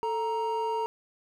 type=tone pair together; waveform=triangle; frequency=441.3 / 935 Hz; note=A4 / A#5; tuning=+5 / +5 cents; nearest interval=octave + minor second; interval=1300 cents; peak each=-29 / -27 dBFS; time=0.03-0.86 s; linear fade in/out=0 ms; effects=none